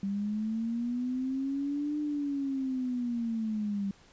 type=linear two-way sweep; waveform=sine; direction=up then down; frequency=195.1 to 300 to 195.1 Hz; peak=-29 dBFS; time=0.03-3.91 s; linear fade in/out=2 ms; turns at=1.99 s; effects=pink hiss -59 dBFS RMS until 4.12 s + resampled to 16000 Hz